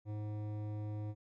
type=tone with hard clipping; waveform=sine; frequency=105.6 Hz; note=G#2; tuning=29 cents sharp; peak=-40 dBFS; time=0.05-1.15 s; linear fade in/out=50 ms; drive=13 dB; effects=none